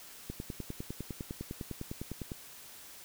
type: click train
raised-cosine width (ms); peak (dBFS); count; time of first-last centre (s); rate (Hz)
3; -25; 21; 0.3-2.318; 9.91
effects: white hiss -51 dBFS RMS until 3.04 s